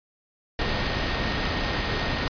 sine tone in noise, 1851 Hz, A#6, 13 cents flat, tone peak -36 dBFS, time 0.59-2.28 s, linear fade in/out 2 ms, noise pink, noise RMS -26 dBFS, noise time 0.59-2.28 s, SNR -13 dB, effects resampled to 11025 Hz

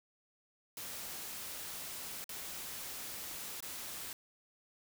white noise with dropouts, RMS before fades -44 dBFS, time 0.77-4.13 s, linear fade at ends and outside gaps 1 ms, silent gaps 2.242-2.292 / 3.605-3.625 s, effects none

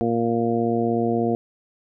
harmonic tone, 116.54 Hz, A#2, in tune, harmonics 1 / 2 / 3 / 4 / 5 / 6, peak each -30 / -23 / -25 / -25 / -35 / -27 dBFS, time 0.01-1.35 s, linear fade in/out 0 ms, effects none

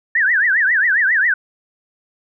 sine tone with vibrato, 1730 Hz, A6, 30 cents flat, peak -12 dBFS, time 0.15-1.34 s, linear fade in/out 5 ms, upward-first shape triangle, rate 7.4 Hz, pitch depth 270 cents each way, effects none

